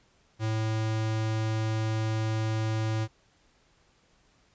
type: tone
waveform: square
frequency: 110 Hz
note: A2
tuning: in tune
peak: -27 dBFS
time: 0.39-3.08 s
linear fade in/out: 50 ms
effects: pink hiss -65 dBFS RMS until 4.54 s + resampled to 16000 Hz